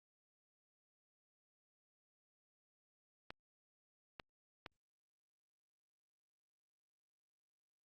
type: clicks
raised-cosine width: 0.3 ms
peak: -30 dBFS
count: 3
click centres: 3.305 / 4.198 / 4.662 s
effects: Opus 48 kbps